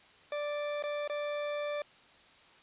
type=tone with dropouts; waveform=40% pulse; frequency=587.3 Hz; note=D5; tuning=in tune; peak=-32 dBFS; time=0.32-1.82 s; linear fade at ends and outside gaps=2 ms; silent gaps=0.825-0.837 / 1.077-1.097 s; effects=white hiss -59 dBFS RMS until 2.62 s + resampled to 8000 Hz